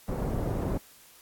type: low-pass noise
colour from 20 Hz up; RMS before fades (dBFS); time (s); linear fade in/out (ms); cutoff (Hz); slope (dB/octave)
pink; -30; 0.08-0.78; 10; 600; 12
effects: white hiss -55 dBFS RMS until 1.21 s + AAC 64 kbps